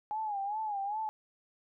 sine tone with vibrato, 830.6 Hz, G#5, in tune, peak -32 dBFS, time 0.11-1.09 s, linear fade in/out 0 ms, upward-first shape sine, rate 2.5 Hz, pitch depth 100 cents each way, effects none

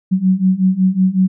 sine beating tone pair, 184.3 / 189.7 Hz, F#3 / F#3, -7 / +43 cents, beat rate 5.4 Hz, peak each -15 / -13 dBFS, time 0.11-1.28 s, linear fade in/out 20 ms, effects none

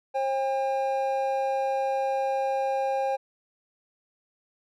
triangle tone pair together, 536.6 / 804 Hz, C5 / G5, +44 / +44 cents, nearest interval perfect fifth, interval 700 cents, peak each -25 dBFS, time 0.14-3.17 s, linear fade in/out 20 ms, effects none

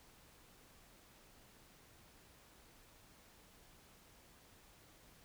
silence, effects pink hiss -64 dBFS RMS until 5.24 s

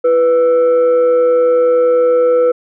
sine tone with frequency modulation, 493.9 Hz, B4, in tune, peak -7 dBFS, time 0.04-2.52 s, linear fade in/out 10 ms, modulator 831 Hz, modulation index 0.31, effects tanh soft clip ceiling -3 dBFS

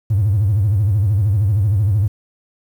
triangle tone with vibrato, 101.7 Hz, G#2, 36 cents flat, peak -9 dBFS, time 0.1-2.08 s, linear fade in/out 10 ms, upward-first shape sine, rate 13 Hz, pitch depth 170 cents each way, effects tanh soft clip ceiling -9 dBFS + 8-bit

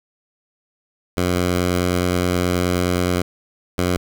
10% pulse tone pair in turn, 89.5 / 89.5 Hz, F2 / F2, +43 / +43 cents, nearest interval unison, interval 0 cents, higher neither, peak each -9 dBFS, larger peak neither, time 1.17-3.22 / 3.78-3.97 s, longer first, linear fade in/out 5 ms, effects none

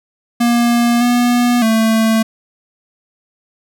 square tone with pitch steps, 237.3 / 242.6 / 222.7 Hz, A#3 / B3 / A3, +31 / -31 / +21 cents, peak -11 dBFS, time 0.4-2.23 s, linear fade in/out 10 ms, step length 610 ms, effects none

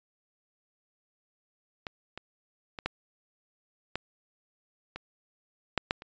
clicks, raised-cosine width 0.3 ms, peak -20 / -23 / -22 / -13 / -15 / -22 / -9 / -10 / -28 dBFS, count 9, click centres 1.868 / 2.176 / 2.788 / 2.86 / 3.956 / 4.96 / 5.777 / 5.909 / 6.021 s, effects resampled to 16000 Hz

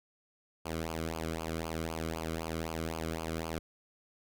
sawtooth tone with flanger, 81.1 Hz, E2, 28 cents flat, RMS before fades -37 dBFS, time 0.65-3.59 s, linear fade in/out 10 ms, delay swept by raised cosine 0.52 to 1.16 ms, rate 3.9 Hz, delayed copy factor -0.85, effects none

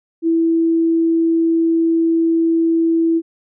sine tone, 329.6 Hz, E4, in tune, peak -12 dBFS, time 0.22-3.22 s, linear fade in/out 50 ms, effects none

